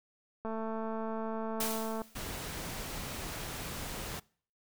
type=click train; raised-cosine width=1 ms; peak=-25 dBFS; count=349; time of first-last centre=0.45-2.018 s; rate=222 Hz
type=noise with exponential decay; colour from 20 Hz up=white; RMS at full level=-32 dBFS; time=1.6-2.29 s; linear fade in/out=5 ms; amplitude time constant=150 ms
type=noise; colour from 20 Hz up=pink; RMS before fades=-40 dBFS; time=2.15-4.2 s; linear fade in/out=10 ms
effects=noise-tail reverb RT60 0.5 s tail -24 dB re dry